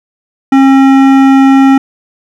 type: tone with hard clipping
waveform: triangle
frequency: 269.8 Hz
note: C#4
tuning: 47 cents flat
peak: -4 dBFS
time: 0.52-1.78 s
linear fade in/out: 5 ms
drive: 18 dB
effects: none